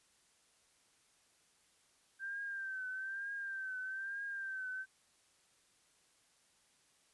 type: tone with vibrato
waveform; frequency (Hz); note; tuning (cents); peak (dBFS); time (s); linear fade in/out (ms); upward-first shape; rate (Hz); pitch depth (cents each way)
sine; 1568; G6; 0; -39; 2.19-4.86; 50; triangle; 1.1; 69
effects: white hiss -71 dBFS RMS until 7.13 s + resampled to 24000 Hz